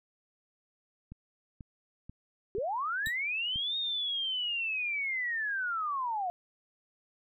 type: click train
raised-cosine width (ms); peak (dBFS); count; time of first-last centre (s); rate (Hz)
5; -32; 6; 1.12-3.559; 2.05
type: linear two-way sweep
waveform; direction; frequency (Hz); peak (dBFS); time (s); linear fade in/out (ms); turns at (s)
sine; up then down; 365.9 to 3729 to 692; -30; 2.55-6.3; 0; 3.77
type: tone with exponential decay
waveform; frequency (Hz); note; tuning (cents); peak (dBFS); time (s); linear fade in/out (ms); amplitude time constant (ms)
sawtooth; 3841; B7; -49; -29; 3.06-3.17; 1; 22
effects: none